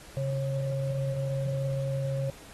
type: tone pair together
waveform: sine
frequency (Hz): 135.9 / 543.6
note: C#3 / C#5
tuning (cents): -34 / -34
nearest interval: 2 octaves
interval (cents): 2400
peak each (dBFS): -28 / -33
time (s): 0.17-2.3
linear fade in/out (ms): 0
effects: pink hiss -50 dBFS RMS until 2.53 s + AAC 32 kbps